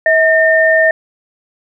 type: tone pair together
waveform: sine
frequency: 642 / 1815.9 Hz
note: E5 / A#6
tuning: -46 / -46 cents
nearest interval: octave + tritone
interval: 1800 cents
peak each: -10 dBFS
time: 0.06-0.91 s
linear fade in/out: 2 ms
effects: none